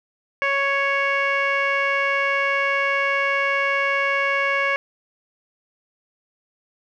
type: tone with low-pass filter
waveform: 15% pulse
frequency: 555 Hz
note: C#5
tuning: 2 cents sharp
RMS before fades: -21 dBFS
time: 0.42-4.76 s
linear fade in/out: 0 ms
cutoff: 2400 Hz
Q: 2.7
effects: none